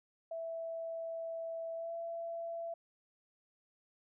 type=tone with pitch glide; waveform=sine; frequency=659.3 to 671.2 Hz; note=E5 to E5; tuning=0 to +31 cents; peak=-38 dBFS; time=0.31-2.74 s; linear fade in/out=5 ms; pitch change=+31 cents; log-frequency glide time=1.75-1.93 s; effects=none